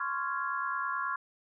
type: chord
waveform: sine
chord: Db major seventh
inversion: third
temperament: just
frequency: 1039.4 / 1108.7 / 1385.9 / 1663.1 Hz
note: C6 / Db6 / F6 / Ab6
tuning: -12 / 0 / -14 / +2 cents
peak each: -37 / -35 / -35 / -38 dBFS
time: 0-1.16 s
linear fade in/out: 5 ms
effects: none